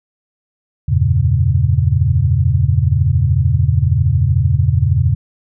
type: chord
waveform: sine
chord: E diminished seventh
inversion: none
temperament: equal with one note detuned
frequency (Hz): 82.41 / 95.54 / 116.54 / 138.59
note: E2 / G2 / Bb2 / Db3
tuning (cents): 0 / -44 / 0 / 0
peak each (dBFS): -16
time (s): 0.88-5.15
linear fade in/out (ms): 10
effects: none